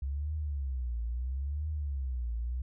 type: tone with vibrato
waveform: sine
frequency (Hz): 66.4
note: C2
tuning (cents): +26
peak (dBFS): -31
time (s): 0.02-2.62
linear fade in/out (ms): 5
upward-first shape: triangle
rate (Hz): 0.75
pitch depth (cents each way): 280
effects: none